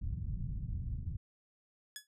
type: low-pass noise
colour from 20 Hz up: white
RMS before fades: -38 dBFS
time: 0.01-1.17 s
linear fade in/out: 10 ms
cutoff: 120 Hz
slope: 24 dB/octave
type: tone with exponential decay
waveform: 10% pulse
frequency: 1695 Hz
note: G#6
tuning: 35 cents sharp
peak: -30 dBFS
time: 1.96-2.07 s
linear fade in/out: 1 ms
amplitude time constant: 22 ms
effects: none